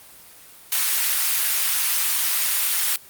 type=high-pass noise; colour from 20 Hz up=white; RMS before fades=-21 dBFS; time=0.72-2.96 s; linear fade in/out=2 ms; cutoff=1300 Hz; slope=12 dB/octave; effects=white hiss -46 dBFS RMS until 3.09 s + Opus 32 kbps